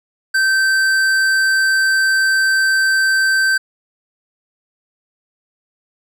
triangle tone with tanh clipping, 1553 Hz, G6, 17 cents flat, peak -14 dBFS, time 0.34-3.58 s, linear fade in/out 10 ms, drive 18 dB, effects none

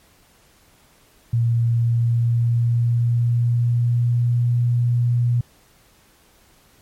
sine tone with pitch glide, 117 to 120.43 Hz, A#2 to B2, +7 to -43 cents, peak -15 dBFS, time 1.33-5.41 s, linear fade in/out 5 ms, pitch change +50 cents, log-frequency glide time 1.72-4.49 s, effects pink hiss -55 dBFS RMS until 6.81 s + MP3 64 kbps

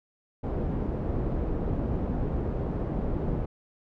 pink low-pass noise, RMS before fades -29 dBFS, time 0.43-3.46 s, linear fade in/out 10 ms, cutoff 490 Hz, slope 12 dB/octave, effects none

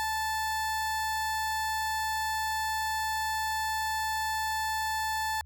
30% pulse tone, 877 Hz, A5, 6 cents flat, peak -26 dBFS, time 0-5.41 s, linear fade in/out 0 ms, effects added 78 Hz sine -47 dBFS peak until 5.45 s

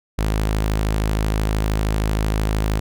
sawtooth tone, 53 Hz, G#1, 36 cents sharp, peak -14 dBFS, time 0.18-2.8 s, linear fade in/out 10 ms, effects none

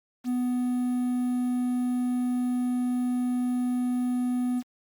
triangle tone with quantisation, 248.1 Hz, B3, 8 cents sharp, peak -22 dBFS, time 0.24-4.63 s, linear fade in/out 50 ms, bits 8, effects Opus 48 kbps

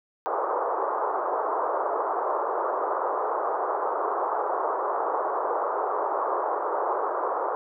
white band-pass noise, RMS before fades -27 dBFS, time 0.26-7.55 s, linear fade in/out 0 ms, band 380 to 1200 Hz, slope 48 dB/octave, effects none

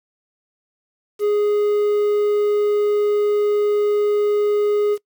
triangle tone with quantisation, 415.3 Hz, G#4, in tune, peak -13 dBFS, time 1.19-4.98 s, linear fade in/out 50 ms, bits 7, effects noise-tail reverb RT60 0.1 s tail -23 dB re dry

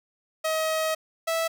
sawtooth tone pair in turn, 634 / 655.6 Hz, D#5 / E5, +32 / -10 cents, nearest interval minor second, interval 58 cents, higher second, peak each -20 dBFS, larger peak neither, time 0.44-0.95 / 1.27-1.48 s, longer first, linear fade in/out 10 ms, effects none

